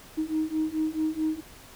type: beating tone pair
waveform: sine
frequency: 311.1 / 315.7 Hz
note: D#4 / D#4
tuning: 0 / +25 cents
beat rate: 4.6 Hz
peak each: -28 / -27 dBFS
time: 0.17-1.41 s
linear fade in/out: 20 ms
effects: tanh soft clip ceiling -18 dBFS + pink hiss -49 dBFS RMS until 1.75 s